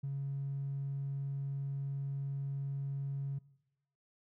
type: tone with tanh clipping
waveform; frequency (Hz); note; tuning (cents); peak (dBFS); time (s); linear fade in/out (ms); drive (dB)
triangle; 138.59; C#3; 0; -34; 0.03-3.39; 10; 1
effects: noise-tail reverb RT60 0.9 s tail -21 dB re dry